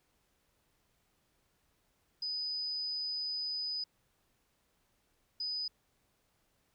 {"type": "tone bursts at uneven times", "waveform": "sine", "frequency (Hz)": 4988, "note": "D#8", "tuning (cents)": 3, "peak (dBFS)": -34, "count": 2, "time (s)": [[2.22, 3.84], [5.4, 5.68]], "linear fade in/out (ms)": 5, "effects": ["pink hiss -75 dBFS RMS until 6.74 s"]}